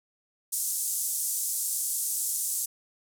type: band-pass noise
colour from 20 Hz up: pink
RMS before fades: -30 dBFS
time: 0.52-2.66 s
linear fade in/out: 10 ms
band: 7300 to 13000 Hz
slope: 24 dB/octave
effects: none